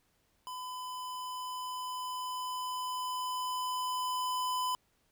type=tone with level ramp; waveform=square; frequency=1007 Hz; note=B5; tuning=33 cents sharp; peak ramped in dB=-40 to -31 dBFS; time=0.47-4.75 s; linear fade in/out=0 ms; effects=pink hiss -73 dBFS RMS until 5.11 s